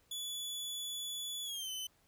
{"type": "tone with pitch glide", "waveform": "sawtooth", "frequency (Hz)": [3432, 3040], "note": ["A7", "F#7"], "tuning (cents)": [-44, 46], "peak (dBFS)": -36, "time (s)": [0.11, 1.87], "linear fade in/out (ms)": 5, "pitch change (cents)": -210, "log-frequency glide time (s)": [1.43, 1.7], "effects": ["pink hiss -71 dBFS RMS until 2.07 s"]}